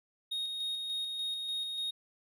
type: tone with tremolo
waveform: triangle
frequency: 3729 Hz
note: A#7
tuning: in tune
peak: -31 dBFS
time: 0.31-1.91 s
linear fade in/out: 10 ms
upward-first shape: square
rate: 3.4 Hz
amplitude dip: 30%
effects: none